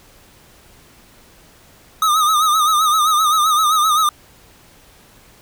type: tone with vibrato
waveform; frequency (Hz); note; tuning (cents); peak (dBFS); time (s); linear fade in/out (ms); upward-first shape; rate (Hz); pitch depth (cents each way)
square; 1244; D#6; -1; -13; 2.02-4.09; 2; sine; 7.7; 75
effects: pink hiss -48 dBFS RMS until 5.41 s